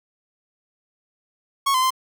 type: tone with pitch steps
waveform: 45% pulse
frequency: 1102 / 1029 / 1040 Hz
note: C#6 / C6 / C6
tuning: -11 / -29 / -11 cents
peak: -17 dBFS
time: 1.66-1.906 s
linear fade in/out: 10 ms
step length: 82 ms
effects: none